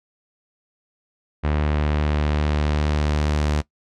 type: tone with low-pass filter sweep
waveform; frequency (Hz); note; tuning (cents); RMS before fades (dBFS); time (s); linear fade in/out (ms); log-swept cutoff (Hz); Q
sawtooth; 74.8; D2; +32; -21; 1.43-3.62; 20; 2400 to 6900; 0.87
effects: noise-tail reverb RT60 0.1 s tail -19 dB re dry